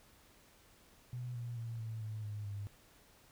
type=tone with pitch steps; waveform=sine; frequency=123.47 / 119.47 / 115.6 / 111.86 / 108.23 / 104.73 / 101.34 Hz; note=B2 / A#2 / A#2 / A2 / A2 / G#2 / G#2; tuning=0 / +43 / -14 / +29 / -28 / +15 / -42 cents; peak=-39 dBFS; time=1.13-2.67 s; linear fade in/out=0 ms; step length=220 ms; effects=pink hiss -64 dBFS RMS until 3.31 s